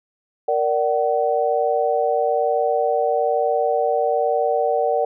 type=chord; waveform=sine; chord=Bb augmented; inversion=none; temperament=equal with one note detuned; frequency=466.2 / 587.3 / 756 Hz; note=Bb4 / D5 / F#5; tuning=0 / 0 / +37 cents; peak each=-21 dBFS; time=0.48-5.05 s; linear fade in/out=5 ms; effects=none